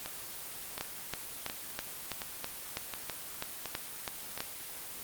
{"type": "two click trains", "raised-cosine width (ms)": 0.2, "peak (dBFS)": [-16, -19], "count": [12, 7], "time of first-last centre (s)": [[0.81, 4.405], [0.06, 4.377]], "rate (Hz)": [3.06, 1.39], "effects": ["white hiss -43 dBFS RMS until 5.03 s", "Opus 24 kbps"]}